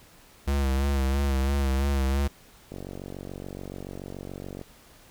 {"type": "tone with vibrato", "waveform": "square", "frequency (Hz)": 68.3, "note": "C#2", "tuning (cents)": -25, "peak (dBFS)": -23, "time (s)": [0.47, 2.28], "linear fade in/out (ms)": 10, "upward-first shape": "sine", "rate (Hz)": 3, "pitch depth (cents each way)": 51}
{"type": "click train", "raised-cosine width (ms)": 2, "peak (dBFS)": -24, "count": 90, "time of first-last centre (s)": [2.72, 4.614], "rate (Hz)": 47}
{"effects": ["pink hiss -54 dBFS RMS until 5.1 s"]}